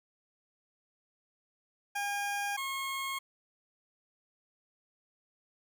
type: tone pair in turn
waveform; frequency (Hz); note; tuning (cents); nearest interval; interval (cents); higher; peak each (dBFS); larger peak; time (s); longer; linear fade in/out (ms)
20% pulse; 810 / 1083.5; G#5 / C#6; -43 / -40; perfect fourth; 503; second; -27 / -29; first; 1.95-2.57 / 2.57-3.19; neither; 10
effects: none